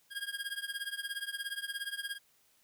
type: tone with tremolo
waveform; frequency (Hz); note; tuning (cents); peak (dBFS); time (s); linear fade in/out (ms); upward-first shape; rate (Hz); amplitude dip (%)
25% pulse; 1625; G#6; -38; -29; 0.1-2.19; 50; triangle; 17; 95
effects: white hiss -69 dBFS RMS until 2.63 s